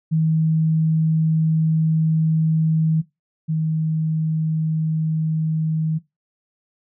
sine tone pair in turn, 159.3 / 158.29 Hz, D#3 / D#3, +41 / +30 cents, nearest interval unison, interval 11 cents, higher first, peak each -15 / -18 dBFS, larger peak first, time 0.11-3.02 / 3.48-5.99 s, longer first, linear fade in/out 20 ms, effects noise-tail reverb RT60 0.2 s tail -19 dB re dry

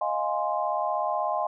sine chord, F minor seventh, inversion third, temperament equal, 622.3 / 698.5 / 830.6 / 1046.5 Hz, Eb5 / F5 / Ab5 / C6, 0 / 0 / 0 / 0 cents, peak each -30 dBFS, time 0.01-1.47 s, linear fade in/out 5 ms, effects none

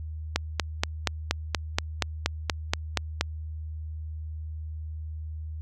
click train, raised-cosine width 0.2 ms, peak -5 dBFS, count 13, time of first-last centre 0.36-3.21 s, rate 4.21 Hz, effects added 78 Hz sine -33 dBFS peak until 5.61 s

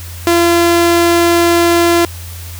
sawtooth tone, 341.7 Hz, F4, 38 cents flat, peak -4 dBFS, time 0.27-2.05 s, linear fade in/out 0 ms, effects added 86 Hz sine -26 dBFS peak until 2.59 s + white hiss -33 dBFS RMS until 2.59 s

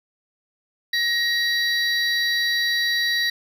triangle tone cluster, 1887 / 3925 / 4646 Hz, A#6 / B7 / D8, +21 / -11 / -20 cents, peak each -20 / -22 / -28 dBFS, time 0.93-3.3 s, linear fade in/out 5 ms, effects none

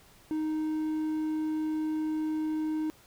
triangle tone, 311.1 Hz, D#4, in tune, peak -26 dBFS, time 0.31-2.9 s, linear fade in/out 0 ms, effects pink hiss -58 dBFS RMS until 3.06 s

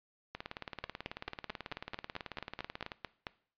two click trains, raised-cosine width 0.3 ms, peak -22 / -24 dBFS, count 12 / 48, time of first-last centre 0.84-3.268 / 0.35-2.918 s, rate 4.53 / 18.3 Hz, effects noise-tail reverb RT60 0.5 s tail -19 dB re dry + resampled to 11025 Hz

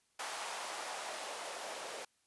blue noise with band-pass filter sweep, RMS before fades -43 dBFS, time 0.19-2.05 s, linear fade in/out 5 ms, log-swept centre 840 to 550 Hz, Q 1.8, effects white hiss -75 dBFS RMS until 2.26 s + resampled to 24000 Hz

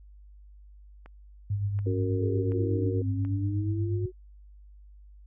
click train, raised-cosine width 0.5 ms, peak -33 dBFS, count 4, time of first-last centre 1.06-3.25 s, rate 1.37 Hz
sine tone with tremolo, 101.2 Hz, G#2, 44 cents flat, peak -24 dBFS, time 1.5-4.06 s, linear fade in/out 5 ms, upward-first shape sine, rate 8.3 Hz, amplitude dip 45%
sine chord, F# major, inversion second, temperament just, 277.5 / 370 / 462.5 Hz, C#4 / F#4 / A#4, +2 / 0 / -14 cents, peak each -33 dBFS, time 1.86-3.02 s, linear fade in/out 5 ms
sine exponential two-way sweep, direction down then up, 439.3 to 261.6 to 372.1 Hz, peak -33 dBFS, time 2.19-4.12 s, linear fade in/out 50 ms, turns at 3.07 s
effects added 50 Hz sine -48 dBFS peak until 5.26 s

